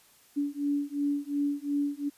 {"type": "beating tone pair", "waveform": "sine", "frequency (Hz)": [285.4, 288.2], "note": ["D4", "D4"], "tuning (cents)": [-49, -33], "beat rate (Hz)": 2.8, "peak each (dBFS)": -30, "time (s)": [0.36, 2.1], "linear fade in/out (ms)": 20, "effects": ["white hiss -60 dBFS RMS until 2.17 s", "resampled to 32000 Hz"]}